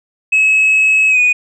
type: tone with pitch glide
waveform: sine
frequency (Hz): 2574 to 2473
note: E7 to D#7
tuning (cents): -42 to -11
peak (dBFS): -6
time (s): 0.32-1.33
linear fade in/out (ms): 10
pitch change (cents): -69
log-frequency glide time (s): 1.09-1.2
effects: tanh soft clip ceiling -6 dBFS